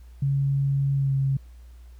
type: tone with pitch glide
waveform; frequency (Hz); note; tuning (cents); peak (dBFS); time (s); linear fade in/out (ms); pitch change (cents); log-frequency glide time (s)
sine; 138.59 to 136.05; C#3 to C#3; 0 to -32; -20; 0.22-1.37; 5; -32; 0.95-1.13
effects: added 60 Hz sine -43 dBFS peak until 1.99 s + pink hiss -63 dBFS RMS until 1.99 s